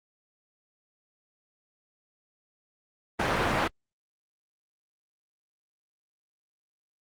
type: low-pass noise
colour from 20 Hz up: white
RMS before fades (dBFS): -26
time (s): 3.19-3.68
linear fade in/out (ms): 10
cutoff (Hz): 1600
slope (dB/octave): 12
effects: Opus 24 kbps